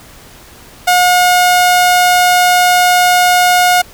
sawtooth tone, 720 Hz, F#5, 47 cents flat, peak -3 dBFS, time 0.87-3.82 s, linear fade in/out 10 ms, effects pink hiss -38 dBFS RMS until 3.93 s

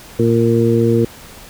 harmonic tone, 115.8 Hz, A#2, 11 cents flat, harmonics 1 / 2 / 3 / 4, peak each -16 / -16 / -16 / -16 dBFS, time 0.19-1.05 s, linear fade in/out 5 ms, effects pink hiss -38 dBFS RMS until 1.49 s

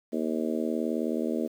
harmonic tone, 79 Hz, D#2, 27 cents sharp, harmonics 3 / 4 / 5 / 6 / 7 / 8, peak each -30 / -32 / -34 / -36 / -37 / -38 dBFS, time 0.12-1.48 s, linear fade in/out 20 ms, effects 9-bit

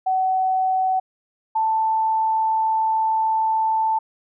sine tone pair in turn, 753 / 883.4 Hz, F#5 / A5, +30 / +7 cents, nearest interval minor third, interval 277 cents, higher second, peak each -17 dBFS, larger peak neither, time 0.06-1 / 1.55-3.99 s, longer second, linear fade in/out 10 ms, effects none

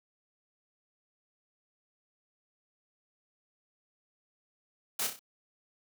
white noise with echo, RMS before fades -32 dBFS, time 4.99-5.07 s, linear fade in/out 5 ms, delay 31 ms, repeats 4, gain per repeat -6 dB, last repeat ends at 5.194 s, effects high-pass 150 Hz 12 dB/octave

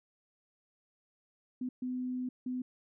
sine tone bursts at uneven times, 252.4 Hz, B3, 38 cents sharp, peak -33 dBFS, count 3, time 1.61-1.69 / 1.82-2.29 / 2.46-2.62 s, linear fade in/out 5 ms, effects none

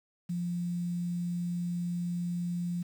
sine tone with quantisation, 174.61 Hz, F3, in tune, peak -30 dBFS, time 0.29-2.83 s, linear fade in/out 10 ms, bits 9, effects none

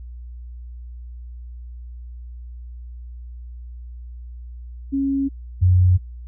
sine tone pair in turn, 274.1 / 90.76 Hz, C#4 / F#2, -19 / -33 cents, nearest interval octave + perfect fifth, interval 1914 cents, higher first, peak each -18 / -11 dBFS, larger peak second, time 4.92-5.29 / 5.61-5.98 s, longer neither, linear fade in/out 20 ms, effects added 60 Hz sine -33 dBFS peak until 6.27 s

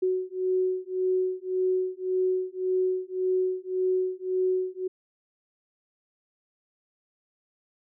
sine beating tone pair, 370 / 371.8 Hz, F#4 / F#4, 0 / +8 cents, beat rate 1.8 Hz, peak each -27 dBFS, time 0.02-4.88 s, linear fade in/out 10 ms, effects none

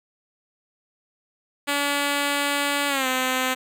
5% pulse tone with pitch glide, 285.7 to 257.5 Hz, D4 to C4, -48 to -28 cents, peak -10 dBFS, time 1.67-3.55 s, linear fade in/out 20 ms, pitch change -180 cents, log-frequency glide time 2.88-3.07 s, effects none

